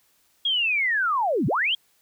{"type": "linear two-way sweep", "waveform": "sine", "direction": "down then up", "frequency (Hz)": [3322, 108.8, 3322], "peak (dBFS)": -20, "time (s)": [0.45, 1.75], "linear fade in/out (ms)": 5, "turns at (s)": 1.47, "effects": ["white hiss -64 dBFS RMS until 2.01 s"]}